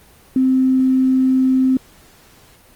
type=tone with tanh clipping; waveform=triangle; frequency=260.6 Hz; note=C4; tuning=7 cents flat; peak=-11 dBFS; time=0.36-1.77 s; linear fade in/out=2 ms; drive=3 dB; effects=pink hiss -48 dBFS RMS until 2.75 s + Opus 24 kbps